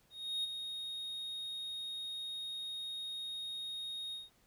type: tone with ADSR envelope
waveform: triangle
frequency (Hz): 3729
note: A#7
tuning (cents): 0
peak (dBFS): -31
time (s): 0.1-4.3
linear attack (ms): 340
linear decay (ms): 16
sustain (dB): -7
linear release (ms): 170
effects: pink hiss -70 dBFS RMS until 4.46 s